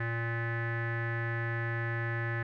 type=tone with low-pass filter; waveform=square; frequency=116 Hz; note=A#2; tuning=8 cents flat; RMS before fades=-33 dBFS; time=0-2.43 s; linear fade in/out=5 ms; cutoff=1800 Hz; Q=9.3; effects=none